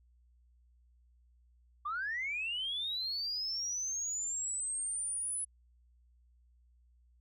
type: linear sweep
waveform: sine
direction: up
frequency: 1143 to 10200 Hz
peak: -33 dBFS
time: 1.85-5.45 s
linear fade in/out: 10 ms
effects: tanh soft clip ceiling -29 dBFS + added 60 Hz sine -63 dBFS peak until 7.2 s